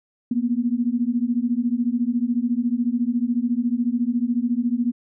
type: beating tone pair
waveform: sine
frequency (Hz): 233.1 / 247.1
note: A#3 / B3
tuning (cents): 0 / +1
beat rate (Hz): 14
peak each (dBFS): -22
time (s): 0.31-4.92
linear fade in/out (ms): 5
effects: none